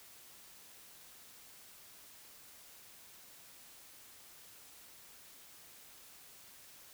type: silence
effects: white hiss -57 dBFS RMS until 6.93 s

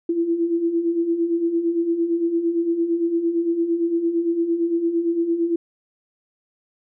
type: beating tone pair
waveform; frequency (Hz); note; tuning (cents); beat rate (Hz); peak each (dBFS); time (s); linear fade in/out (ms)
sine; 330 / 338.8; E4 / E4; +2 / +48; 8.8; -26 / -19; 0.09-5.56; 5
effects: none

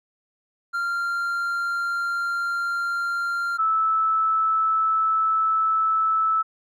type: tone pair in turn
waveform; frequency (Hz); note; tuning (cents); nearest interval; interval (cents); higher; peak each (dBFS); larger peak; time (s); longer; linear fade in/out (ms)
triangle / sine; 1388 / 1310.1; F6 / E6; -11 / -11; minor second; 100; first; -21 / -18; second; 0.73-3.58 / 3.58-6.43; neither; 20
effects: none

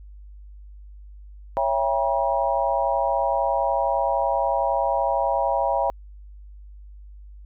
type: chord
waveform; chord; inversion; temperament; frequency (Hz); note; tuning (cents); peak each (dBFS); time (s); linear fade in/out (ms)
sine; C# diminished seventh; none; just; 554.4 / 665.2 / 798.3 / 957.9; C#5 / E5 / G5 / Bb5; 0 / +16 / +31 / +47; -25; 1.57-5.9; 0
effects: added 50 Hz sine -40 dBFS peak until 7.45 s

